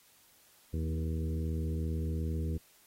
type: harmonic tone with a mistuned harmonic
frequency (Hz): 80.1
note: E2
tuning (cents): -49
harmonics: 1 / 2 / 3 / 4 / 5 / 6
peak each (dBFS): -32 / -38 / -42 / -44 / -46 / -48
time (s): 0.73-2.58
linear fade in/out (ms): 10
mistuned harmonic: 3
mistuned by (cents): -19
effects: white hiss -63 dBFS RMS until 2.86 s + AAC 48 kbps